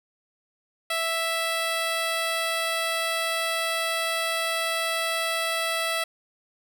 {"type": "tone", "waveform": "10% pulse", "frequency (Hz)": 659.3, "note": "E5", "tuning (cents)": 0, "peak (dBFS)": -16, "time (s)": [0.9, 6.04], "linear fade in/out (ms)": 5, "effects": []}